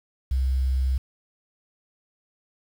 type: tone with quantisation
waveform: sine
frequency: 65.41 Hz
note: C2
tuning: in tune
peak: -20 dBFS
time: 0.31-0.98 s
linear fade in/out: 5 ms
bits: 8
effects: none